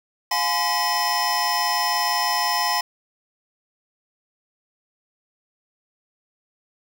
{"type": "tone cluster", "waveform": "square", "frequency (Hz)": [712, 838, 1019, 1932, 5220], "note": ["F5", "G#5", "C6", "B6", "E8"], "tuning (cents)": [33, 15, -46, -39, -18], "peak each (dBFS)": [-30, -26, -26, -29, -26], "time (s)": [0.31, 2.81], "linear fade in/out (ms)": 5, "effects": []}